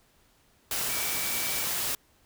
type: tone in noise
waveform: sine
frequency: 2300 Hz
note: D7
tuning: 37 cents flat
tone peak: -38 dBFS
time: 0.89-1.65 s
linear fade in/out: 2 ms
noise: white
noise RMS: -30 dBFS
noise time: 0.71-1.95 s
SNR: -11 dB
effects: pink hiss -64 dBFS RMS until 2.25 s